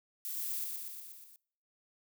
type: noise with echo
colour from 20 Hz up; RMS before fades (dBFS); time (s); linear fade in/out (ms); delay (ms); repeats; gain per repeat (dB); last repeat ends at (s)
violet; -39; 0.25-0.64; 0; 120; 6; -3; 1.36
effects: noise-tail reverb RT60 0.6 s tail -24 dB re dry